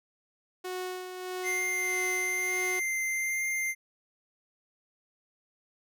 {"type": "tone with tremolo", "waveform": "sawtooth", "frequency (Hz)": 367.2, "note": "F#4", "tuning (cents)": -13, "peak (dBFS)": -29, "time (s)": [0.64, 2.8], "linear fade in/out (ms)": 10, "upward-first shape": "sine", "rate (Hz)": 1.6, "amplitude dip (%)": 50}
{"type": "tone with vibrato", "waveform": "square", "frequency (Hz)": 2093, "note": "C7", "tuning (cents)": 0, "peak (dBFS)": -29, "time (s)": [1.43, 3.75], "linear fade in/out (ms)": 50, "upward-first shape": "triangle", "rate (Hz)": 1.1, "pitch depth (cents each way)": 11}
{"effects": []}